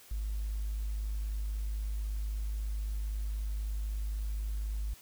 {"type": "tone with tanh clipping", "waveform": "triangle", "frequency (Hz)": 51.91, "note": "G#1", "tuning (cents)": 0, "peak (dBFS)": -31, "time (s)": [0.11, 4.94], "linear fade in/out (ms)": 5, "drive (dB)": 1, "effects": ["white hiss -56 dBFS RMS until 5.01 s"]}